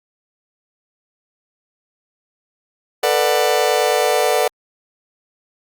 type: chord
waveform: 40% pulse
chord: B minor seventh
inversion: third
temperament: just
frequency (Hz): 444.5 / 493.9 / 592.7 / 740.8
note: A4 / B4 / D5 / F#5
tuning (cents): +18 / 0 / +16 / +2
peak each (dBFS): -19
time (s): 3.03-4.48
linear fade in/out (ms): 5
effects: Opus 48 kbps